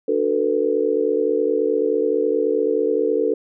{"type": "chord", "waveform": "sine", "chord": "B minor seventh", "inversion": "first", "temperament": "just", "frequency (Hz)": [296.3, 370.4, 444.5, 493.9], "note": ["D4", "F#4", "A4", "B4"], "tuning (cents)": [15, 2, 18, 0], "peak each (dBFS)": [-25, -25, -19, -23], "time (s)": [0.08, 3.34], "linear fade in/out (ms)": 5, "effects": []}